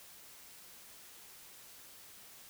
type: silence
effects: white hiss -55 dBFS RMS until 2.49 s